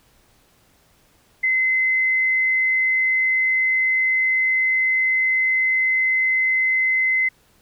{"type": "tone", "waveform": "sine", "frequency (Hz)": 2052, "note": "C7", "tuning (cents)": -34, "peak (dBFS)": -16, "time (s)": [1.43, 7.29], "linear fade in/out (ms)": 10, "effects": ["pink hiss -58 dBFS RMS until 7.61 s"]}